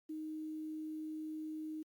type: tone with quantisation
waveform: sine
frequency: 311.5 Hz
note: D#4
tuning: 2 cents sharp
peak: -40 dBFS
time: 0.09-1.83 s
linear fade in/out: 10 ms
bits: 11
effects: Opus 48 kbps